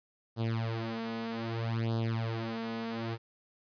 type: tone with flanger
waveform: sawtooth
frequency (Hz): 114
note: A#2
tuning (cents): -38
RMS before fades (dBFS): -34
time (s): 0.36-3.18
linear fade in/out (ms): 50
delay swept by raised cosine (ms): 0.22 to 4.72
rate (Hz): 0.63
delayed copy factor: +0.9
effects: resampled to 11025 Hz + 11-bit